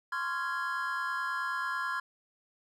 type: chord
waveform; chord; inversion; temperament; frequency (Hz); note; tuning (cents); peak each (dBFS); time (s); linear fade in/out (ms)
triangle; Db major seventh; third; just; 1039.4 / 1108.7 / 1385.9 / 1663.1; C6 / Db6 / F6 / Ab6; -12 / 0 / -14 / +2; -34 / -40 / -34 / -34; 0.12-2; 5
effects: none